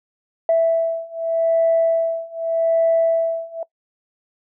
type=beating tone pair; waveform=sine; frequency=659.3 / 660.13 Hz; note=E5 / E5; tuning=0 / +2 cents; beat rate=0.83 Hz; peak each=-18 / -17 dBFS; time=0.49-3.63 s; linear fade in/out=2 ms; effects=noise-tail reverb RT60 0.1 s tail -21 dB re dry + tanh soft clip ceiling -8 dBFS